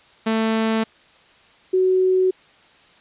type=tone pair in turn; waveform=sawtooth / sine; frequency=222.2 / 372.6 Hz; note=A3 / F#4; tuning=+17 / +12 cents; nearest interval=major sixth; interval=895 cents; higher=second; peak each=-14 dBFS; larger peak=neither; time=0.26-0.84 / 1.73-2.31 s; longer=neither; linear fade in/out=10 ms; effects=white hiss -52 dBFS RMS until 3 s + resampled to 8000 Hz